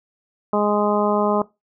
harmonic tone, 207.7 Hz, G#3, in tune, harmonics 1 / 2 / 3 / 4 / 5 / 6, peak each -22 / -22 / -22 / -25 / -25 / -28 dBFS, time 0.53-1.42 s, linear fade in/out 2 ms, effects noise-tail reverb RT60 0.2 s tail -19 dB re dry

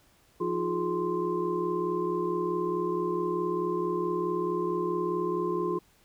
sine tone cluster, 173.8 / 316.9 / 355.7 / 420.3 / 1044 Hz, F3 / D#4 / F4 / G#4 / C6, -8 / +32 / +32 / +21 / -4 cents, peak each -37 / -37 / -29 / -33 / -34 dBFS, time 0.4-5.79 s, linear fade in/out 10 ms, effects pink hiss -63 dBFS RMS until 6.04 s

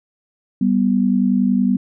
sine tone pair together, 195.1 / 245.8 Hz, G3 / B3, -8 / -8 cents, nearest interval major third, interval 400 cents, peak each -16 dBFS, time 0.61-1.77 s, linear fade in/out 5 ms, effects none

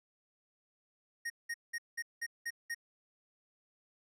square tone bursts, 1864.7 Hz, A#6, in tune, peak -36 dBFS, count 7, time 1.25-2.747 s, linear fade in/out 10 ms, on 51 ms, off 190 ms, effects low-pass 12000 Hz 12 dB/octave

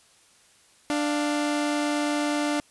sawtooth tone pair together, 295 / 698 Hz, D4 / F5, +8 / -1 cents, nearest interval octave + minor third, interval 1491 cents, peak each -20 / -29 dBFS, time 0.9-2.6 s, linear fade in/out 0 ms, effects white hiss -58 dBFS RMS until 2.7 s + resampled to 24000 Hz

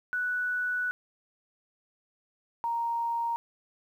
sine tone pair in turn, 1480 / 932.3 Hz, F#6 / A#5, 0 / 0 cents, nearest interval minor sixth, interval 800 cents, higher first, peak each -27 dBFS, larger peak neither, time 0.13-0.91 / 2.64-3.36 s, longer first, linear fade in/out 0 ms, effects 10-bit

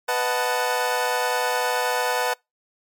25% pulse chord, B dominant seventh, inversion none, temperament equal with one note detuned, 496.5 / 622.3 / 740 / 880 Hz, B4 / D#5 / F#5 / A5, +9 / 0 / 0 / 0 cents, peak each -21 / -27 / -23 / -23 dBFS, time 0.08-2.34 s, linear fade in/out 10 ms, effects noise-tail reverb RT60 0.2 s tail -26 dB re dry + MP3 96 kbps

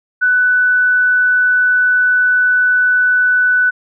sine tone, 1492 Hz, F#6, 14 cents sharp, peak -9 dBFS, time 0.21-3.71 s, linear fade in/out 20 ms, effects none

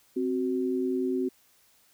sine tone pair together, 261.6 / 371.7 Hz, C4 / F#4, 0 / +8 cents, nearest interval tritone, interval 608 cents, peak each -28 dBFS, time 0.16-1.29 s, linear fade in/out 10 ms, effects white hiss -63 dBFS RMS until 1.93 s

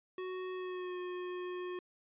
square tone with pitch glide, 370 to 360.7 Hz, F#4 to F#4, 0 to -44 cents, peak -39 dBFS, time 0.18-1.79 s, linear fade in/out 2 ms, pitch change -44 cents, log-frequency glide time 0.54-0.98 s, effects resampled to 8000 Hz

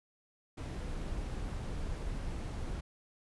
brown noise, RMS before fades -38 dBFS, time 0.57-2.81 s, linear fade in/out 10 ms, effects resampled to 24000 Hz

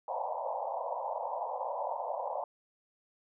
white band-pass noise, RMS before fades -36 dBFS, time 0.08-2.44 s, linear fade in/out 2 ms, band 510 to 990 Hz, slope 96 dB/octave, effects none

